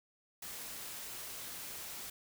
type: noise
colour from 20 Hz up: white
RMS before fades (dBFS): -45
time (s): 0.42-2.1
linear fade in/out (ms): 5
effects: none